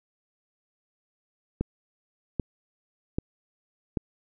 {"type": "click train", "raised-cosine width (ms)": 3, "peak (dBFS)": -13, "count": 4, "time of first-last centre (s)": [1.61, 3.972], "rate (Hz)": 1.27, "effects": []}